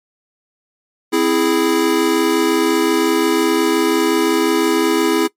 square chord, C augmented, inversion none, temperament equal, 261.6 / 329.6 / 415.3 Hz, C4 / E4 / G#4, 0 / 0 / 0 cents, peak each -21 / -16 / -18 dBFS, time 1.12-5.28 s, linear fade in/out 20 ms, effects noise-tail reverb RT60 0.1 s tail -21 dB re dry + MP3 64 kbps

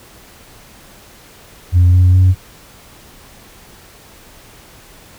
sine tone with pitch steps, 88.8 / 90.61 / 92.46 Hz, F2 / F#2 / F#2, +29 / -36 / -1 cents, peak -4 dBFS, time 1.72-2.35 s, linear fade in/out 50 ms, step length 210 ms, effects tanh soft clip ceiling -4 dBFS + pink hiss -42 dBFS RMS until 5.18 s

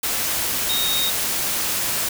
sine tone in noise, 3729 Hz, A#7, in tune, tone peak -21 dBFS, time 0.69-1.1 s, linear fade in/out 5 ms, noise white, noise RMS -23 dBFS, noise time 0.03-2.09 s, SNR -1 dB, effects none

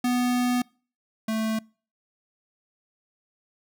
square tone pair in turn, 246.9 / 220.4 Hz, B3 / A3, 0 / +3 cents, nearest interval major second, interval 197 cents, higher first, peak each -22 / -25 dBFS, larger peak first, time 0.04-0.62 / 1.28-1.59 s, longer first, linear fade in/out 5 ms, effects noise-tail reverb RT60 0.4 s tail -26 dB re dry

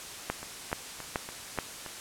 two click trains, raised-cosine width 0.5 ms, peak -24 / -13 dBFS, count 6 / 4, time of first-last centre 0.43-1.863 / 0.3-1.588 s, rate 3.49 / 2.33 Hz, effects white hiss -42 dBFS RMS until 2 s + low-pass 10000 Hz 12 dB/octave

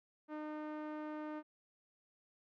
sawtooth tone with low-pass filter, 304.7 Hz, D#4, 36 cents flat, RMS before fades -44 dBFS, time 0.28-1.43 s, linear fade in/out 50 ms, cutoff 1400 Hz, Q 1, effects none

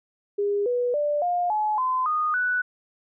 sine tone with pitch steps, 406.7 / 489.3 / 588.6 / 708.1 / 851.9 / 1024.8 / 1232.9 / 1483.2 Hz, G#4 / B4 / D5 / F5 / G#5 / C6 / D#6 / F#6, -36 / -16 / +4 / +24 / +44 / -36 / -16 / +4 cents, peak -21 dBFS, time 0.38-2.62 s, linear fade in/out 10 ms, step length 280 ms, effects none

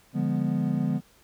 triangle chord, D diminished seventh, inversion none, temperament equal with one note detuned, 146.83 / 174.61 / 205.6 / 246.9 Hz, D3 / F3 / Ab3 / Cb4, 0 / 0 / -17 / 0 cents, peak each -27 dBFS, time 0.13-1.01 s, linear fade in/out 50 ms, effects pink hiss -59 dBFS RMS until 1.23 s

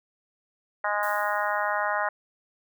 harmonic tone, 207.1 Hz, G#3, 5 cents flat, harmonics 3 / 4 / 5 / 6 / 7 / 8 / 9, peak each -31 / -30 / -31 / -33 / -31 / -36 / -33 dBFS, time 0.84-2.09 s, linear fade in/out 5 ms
violet noise with exponential decay, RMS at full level -39 dBFS, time 1.03-2.09 s, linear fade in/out 1 ms, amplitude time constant 230 ms
effects none

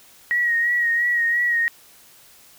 sine tone with vibrato, 1896 Hz, A#6, 29 cents sharp, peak -17 dBFS, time 0.31-1.68 s, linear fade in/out 0 ms, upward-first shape sine, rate 2.9 Hz, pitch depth 38 cents each way, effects white hiss -50 dBFS RMS until 2.58 s

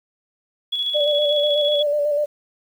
sine tone with tremolo, 3372 Hz, G#7, 26 cents sharp, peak -19 dBFS, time 0.72-1.83 s, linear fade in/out 10 ms, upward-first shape square, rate 14 Hz, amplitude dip 35%
sine tone with vibrato, 587.3 Hz, D5, in tune, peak -17 dBFS, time 0.94-2.26 s, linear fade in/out 20 ms, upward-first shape square, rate 8.1 Hz, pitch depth 27 cents each way
effects 8-bit

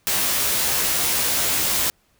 white noise with comb filter, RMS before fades -21 dBFS, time 0.07-1.9 s, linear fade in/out 0 ms, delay 15 ms, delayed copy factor +1, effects pink hiss -63 dBFS RMS until 2.19 s

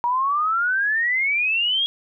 sine exponential sweep, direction up, 945 to 3322 Hz, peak -18 dBFS, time 0.04-1.86 s, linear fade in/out 0 ms, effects none

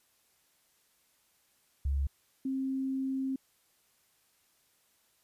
sine tone pair in turn, 69.3 / 266.1 Hz, C#2 / C4, 0 / +29 cents, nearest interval octave + major seventh, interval 2329 cents, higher second, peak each -27 / -30 dBFS, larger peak first, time 1.85-2.07 / 2.45-3.36 s, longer second, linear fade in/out 5 ms, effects white hiss -70 dBFS RMS until 5.23 s + resampled to 32000 Hz

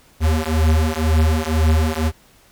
square beating tone pair, 77.78 / 79.78 Hz, D#2 / D#2, 0 / +44 cents, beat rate 2 Hz, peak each -18 dBFS, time 0.2-2.12 s, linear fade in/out 50 ms, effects pink hiss -52 dBFS RMS until 2.51 s

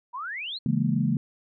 sine exponential sweep, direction up, 932.3 to 4348 Hz, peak -31 dBFS, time 0.13-0.59 s, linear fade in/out 20 ms
sine chord, A# half-diminished seventh, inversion first, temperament equal, 138.59 / 164.81 / 207.7 / 233.1 Hz, C#3 / E3 / G#3 / A#3, 0 / 0 / 0 / 0 cents, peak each -27 dBFS, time 0.66-1.17 s, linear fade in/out 2 ms
effects none

